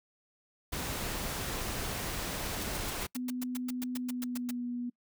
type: noise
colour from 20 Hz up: pink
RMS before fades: -36 dBFS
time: 0.72-3.07 s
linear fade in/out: 10 ms
type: noise bursts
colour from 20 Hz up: white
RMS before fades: -40 dBFS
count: 15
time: 2.61-4.51 s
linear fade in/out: 5 ms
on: 24 ms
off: 110 ms
type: tone with pitch glide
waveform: sine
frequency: 250 to 243.2 Hz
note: B3 to B3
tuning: +21 to -26 cents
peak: -33 dBFS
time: 3.15-4.9 s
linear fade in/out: 10 ms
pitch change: -47 cents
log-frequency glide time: 3.95-4.66 s
effects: noise-tail reverb RT60 0.1 s tail -25 dB re dry